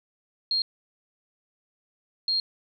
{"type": "tone bursts at uneven times", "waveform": "sine", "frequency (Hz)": 4231, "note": "C8", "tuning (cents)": 19, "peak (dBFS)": -22, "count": 2, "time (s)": [[0.51, 0.62], [2.28, 2.4]], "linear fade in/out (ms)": 2, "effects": []}